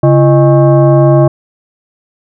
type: tone with frequency modulation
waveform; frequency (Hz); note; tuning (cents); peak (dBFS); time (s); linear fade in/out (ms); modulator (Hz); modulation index
sine; 138.5; C#3; -1; -3; 0.03-1.28; 5; 479; 1.1
effects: none